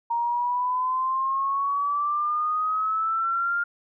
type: exponential sweep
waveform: sine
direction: up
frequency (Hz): 932.3 to 1409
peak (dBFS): -22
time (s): 0.1-3.64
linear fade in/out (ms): 10
effects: none